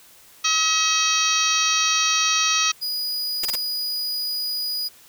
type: harmonic tone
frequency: 639 Hz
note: D#5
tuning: 46 cents sharp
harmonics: 2 / 3 / 4 / 5 / 6 / 7 / 8 / 9 / 10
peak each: -25 / -31 / -25 / -27 / -26 / -26 / -35 / -23 / -33 dBFS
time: 0.44-2.72 s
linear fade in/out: 10 ms
type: tone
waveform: 45% pulse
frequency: 4923 Hz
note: D#8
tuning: 19 cents flat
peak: -23 dBFS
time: 2.81-4.89 s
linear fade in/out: 20 ms
type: noise bursts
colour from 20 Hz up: white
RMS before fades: -25 dBFS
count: 3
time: 3.43-3.556 s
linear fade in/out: 5 ms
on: 24 ms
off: 27 ms
effects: white hiss -50 dBFS RMS until 5.08 s